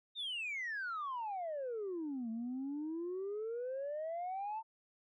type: exponential two-way sweep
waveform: sine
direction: down then up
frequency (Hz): 3729 to 221.2 to 905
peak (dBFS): -36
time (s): 0.15-4.63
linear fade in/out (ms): 50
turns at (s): 2.3
effects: tanh soft clip ceiling -35 dBFS